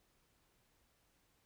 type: silence
effects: pink hiss -75 dBFS RMS until 1.45 s